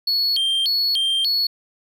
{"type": "tone with vibrato", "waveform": "triangle", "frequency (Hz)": 3729, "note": "A#7", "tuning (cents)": 0, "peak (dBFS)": -16, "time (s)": [0.07, 1.47], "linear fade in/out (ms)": 5, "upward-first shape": "square", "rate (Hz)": 1.7, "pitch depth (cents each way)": 280, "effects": []}